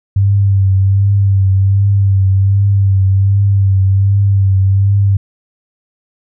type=tone with vibrato; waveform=sine; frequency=98 Hz; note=G2; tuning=in tune; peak=-7 dBFS; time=0.16-5.17 s; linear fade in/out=5 ms; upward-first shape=triangle; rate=1.3 Hz; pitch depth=44 cents each way; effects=none